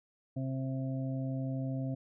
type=harmonic tone; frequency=132.3 Hz; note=C3; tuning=20 cents sharp; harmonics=1 / 2 / 4 / 5; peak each=-34 / -37 / -47 / -46 dBFS; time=0.36-1.95 s; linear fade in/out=10 ms; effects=none